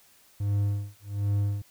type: tone with tremolo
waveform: triangle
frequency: 101.5 Hz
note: G#2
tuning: 39 cents flat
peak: -20 dBFS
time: 0.4-1.62 s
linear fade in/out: 5 ms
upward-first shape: sine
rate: 1.3 Hz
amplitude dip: 100%
effects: white hiss -59 dBFS RMS until 1.7 s